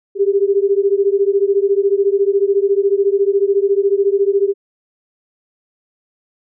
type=beating tone pair; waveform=sine; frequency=392 / 406 Hz; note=G4 / G#4; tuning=0 / -39 cents; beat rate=14 Hz; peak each=-14 / -15 dBFS; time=0.15-4.54 s; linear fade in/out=50 ms; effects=none